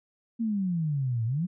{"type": "exponential two-way sweep", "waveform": "sine", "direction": "down then up", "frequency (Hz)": [235.4, 110, 189.8], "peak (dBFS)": -25, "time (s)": [0.39, 1.47], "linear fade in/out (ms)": 20, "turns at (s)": 1.25, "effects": []}